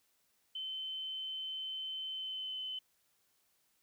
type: tone with pitch glide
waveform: sine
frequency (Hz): 3069 to 3043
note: G7 to F#7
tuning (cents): -37 to +48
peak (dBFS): -38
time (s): 0.55-2.79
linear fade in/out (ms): 5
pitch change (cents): -15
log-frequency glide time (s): 2.12-2.56
effects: white hiss -75 dBFS RMS until 3.82 s